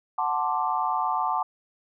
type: chord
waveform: sine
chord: D dominant seventh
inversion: first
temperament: equal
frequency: 740 / 880 / 1046.5 / 1174.7 Hz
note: F#5 / A5 / C6 / D6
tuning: 0 / 0 / 0 / 0 cents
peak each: -29 / -27 / -30 / -29 dBFS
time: 0.18-1.43 s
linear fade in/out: 5 ms
effects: none